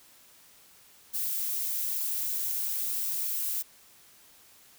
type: noise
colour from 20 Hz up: violet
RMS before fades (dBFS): -31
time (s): 1.13-3.63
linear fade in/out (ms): 20
effects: white hiss -57 dBFS RMS until 4.78 s